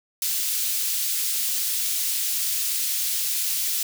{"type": "high-pass noise", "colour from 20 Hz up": "white", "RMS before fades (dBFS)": -25, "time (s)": [0.22, 3.83], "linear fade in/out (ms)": 2, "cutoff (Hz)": 3300, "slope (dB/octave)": 12, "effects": []}